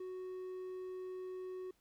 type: tone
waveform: triangle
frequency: 370 Hz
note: F#4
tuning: in tune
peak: -40 dBFS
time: 0-1.71 s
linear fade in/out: 5 ms
effects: pink hiss -75 dBFS RMS until 1.8 s